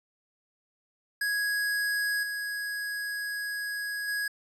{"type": "tone with level steps", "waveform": "square", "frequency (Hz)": 1661.2, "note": "G#6", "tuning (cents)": 0, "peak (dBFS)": [-27, -32, -29], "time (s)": [1.21, 4.28], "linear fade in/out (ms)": 5, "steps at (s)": [2.23, 4.08], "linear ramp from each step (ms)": 2, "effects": ["resampled to 32000 Hz"]}